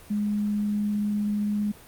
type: tone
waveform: sine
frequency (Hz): 207.7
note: G#3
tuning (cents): 0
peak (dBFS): -23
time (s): 0.1-1.72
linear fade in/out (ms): 10
effects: pink hiss -49 dBFS RMS until 1.87 s + Opus 32 kbps